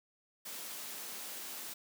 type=high-pass noise; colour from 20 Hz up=white; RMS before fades=-44 dBFS; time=0.45-1.74 s; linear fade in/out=10 ms; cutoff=170 Hz; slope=24 dB/octave; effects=none